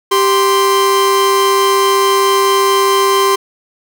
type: tone pair together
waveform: 45% pulse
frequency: 392 / 1043.8 Hz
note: G4 / C6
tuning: 0 / -4 cents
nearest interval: octave + perfect fourth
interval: 1696 cents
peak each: -12 dBFS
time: 0.11-3.36 s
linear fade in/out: 10 ms
effects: none